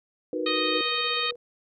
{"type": "chord", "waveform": "sine", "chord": "B major seventh", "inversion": "first", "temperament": "equal", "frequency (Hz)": [311.1, 370, 466.2, 493.9], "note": ["D#4", "F#4", "A#4", "B4"], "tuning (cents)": [0, 0, 0, 0], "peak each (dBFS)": [-31, -33, -35, -30], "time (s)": [0.33, 0.81], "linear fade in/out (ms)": 2}
{"type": "harmonic tone", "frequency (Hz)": 622.3, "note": "D#5", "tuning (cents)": 0, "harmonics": [2, 3, 4, 5, 6, 7], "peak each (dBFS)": [-31, -35, -31, -33, -30, -34], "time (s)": [0.46, 1.31], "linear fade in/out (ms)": 5}
{"type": "tone with tremolo", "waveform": "sine", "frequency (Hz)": 481.7, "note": "B4", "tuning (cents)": -43, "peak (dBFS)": -32, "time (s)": [0.73, 1.36], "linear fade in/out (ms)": 10, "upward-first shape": "square", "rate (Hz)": 16, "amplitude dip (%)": 50}
{"effects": []}